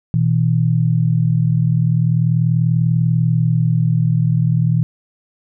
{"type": "tone pair together", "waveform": "sine", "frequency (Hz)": [120.54, 160.9], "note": ["B2", "E3"], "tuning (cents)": [-42, -42], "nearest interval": "perfect fourth", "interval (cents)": 500, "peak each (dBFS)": -15, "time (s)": [0.14, 4.83], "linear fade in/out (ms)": 0, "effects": []}